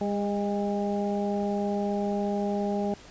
harmonic tone with a mistuned harmonic, 202.6 Hz, G#3, 43 cents flat, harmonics 1 / 2 / 3 / 4, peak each -28 / -31 / -33 / -34 dBFS, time 0.01-2.94 s, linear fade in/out 2 ms, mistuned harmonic 3, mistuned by +28 cents, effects pink hiss -49 dBFS RMS until 3.1 s + resampled to 16000 Hz

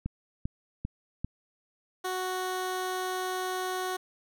click train, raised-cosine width 5 ms, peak -19 dBFS, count 4, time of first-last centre 0.06-1.246 s, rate 2.53 Hz
15% pulse tone, 370 Hz, F#4, in tune, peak -24 dBFS, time 2.04-3.97 s, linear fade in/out 10 ms
effects none

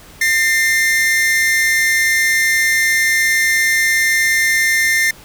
45% pulse tone pair together, 1809.9 / 2093 Hz, A6 / C7, +48 / 0 cents, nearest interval minor third, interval 252 cents, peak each -15 dBFS, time 0.21-5.11 s, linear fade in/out 5 ms, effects pink hiss -41 dBFS RMS until 5.24 s

